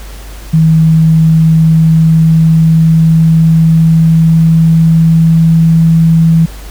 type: tone with pitch glide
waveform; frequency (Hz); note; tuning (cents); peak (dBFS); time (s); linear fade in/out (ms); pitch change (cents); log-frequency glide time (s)
sine; 160.2 to 163.66; E3 to E3; -49 to -12; -3; 0.53-6.46; 10; +37; 0.74-5.84
effects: added 50 Hz sine -25 dBFS peak until 6.7 s + pink hiss -33 dBFS RMS until 6.7 s